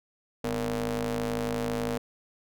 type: ring-modulated tone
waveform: sawtooth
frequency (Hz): 110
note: A2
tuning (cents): 0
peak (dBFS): -21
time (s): 0.44-1.98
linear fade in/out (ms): 5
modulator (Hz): 356
effects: none